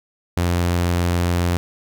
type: tone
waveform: sawtooth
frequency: 87.31 Hz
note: F2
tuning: in tune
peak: -13 dBFS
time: 0.37-1.57 s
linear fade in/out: 0 ms
effects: none